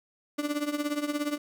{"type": "tone with tremolo", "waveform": "35% pulse", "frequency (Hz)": 293.7, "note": "D4", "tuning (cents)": 0, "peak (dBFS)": -23, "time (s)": [0.38, 1.38], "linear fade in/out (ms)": 10, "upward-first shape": "triangle", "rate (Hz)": 17, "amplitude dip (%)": 85, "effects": []}